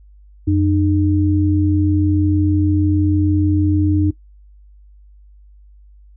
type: tone pair together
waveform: sine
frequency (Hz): 91 / 304.4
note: F#2 / D#4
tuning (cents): -28 / -38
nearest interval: octave + major sixth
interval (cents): 2090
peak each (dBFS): -15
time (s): 0.47-4.11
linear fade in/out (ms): 10
effects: noise-tail reverb RT60 0.1 s tail -17 dB re dry + added 50 Hz sine -42 dBFS peak until 6.16 s